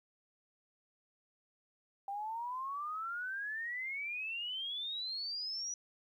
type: exponential sweep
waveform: sine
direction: up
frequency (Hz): 784 to 5900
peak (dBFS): -37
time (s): 2.08-5.74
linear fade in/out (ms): 2
effects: 12-bit